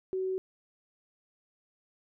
sine tone, 376.2 Hz, F#4, 29 cents sharp, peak -29 dBFS, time 0.13-0.38 s, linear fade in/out 0 ms, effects none

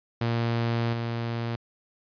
sawtooth tone with level steps, 116.7 Hz, A#2, 2 cents sharp, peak -20 / -24 dBFS, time 0.21-1.56 s, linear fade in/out 5 ms, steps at 0.93 s, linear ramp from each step 5 ms, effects resampled to 11025 Hz

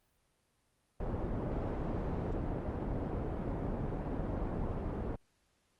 pink low-pass noise, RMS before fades -36 dBFS, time 1-5.16 s, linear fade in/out 5 ms, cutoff 680 Hz, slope 12 dB/octave, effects pink hiss -75 dBFS RMS until 5.79 s + Opus 32 kbps

